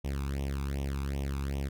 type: tone with flanger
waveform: sawtooth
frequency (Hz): 69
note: C#2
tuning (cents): -7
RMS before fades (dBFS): -33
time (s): 0.04-1.69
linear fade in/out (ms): 10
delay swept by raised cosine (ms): 0.33 to 0.83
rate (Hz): 2.6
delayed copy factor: +0.9
effects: none